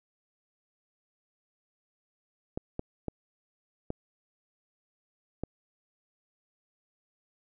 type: clicks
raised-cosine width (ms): 2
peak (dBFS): -19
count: 5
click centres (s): 2.575 / 2.794 / 3.083 / 3.904 / 5.436
effects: none